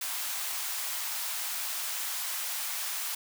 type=high-pass noise; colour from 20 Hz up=white; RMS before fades=-34 dBFS; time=0.01-3.15 s; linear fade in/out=5 ms; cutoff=720 Hz; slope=24 dB/octave; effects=none